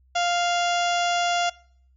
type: harmonic tone with a mistuned harmonic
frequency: 698.5 Hz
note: F5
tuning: in tune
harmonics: 1 / 2 / 3 / 4 / 5 / 6 / 7 / 8 / 9 / 10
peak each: -22 / -29 / -34 / -31 / -33 / -41 / -38 / -38 / -41 / -39 dBFS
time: 0.15-1.5 s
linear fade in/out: 10 ms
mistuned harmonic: 5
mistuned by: -39 cents
effects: noise-tail reverb RT60 0.6 s tail -23 dB re dry + added 64 Hz sine -56 dBFS peak until 1.96 s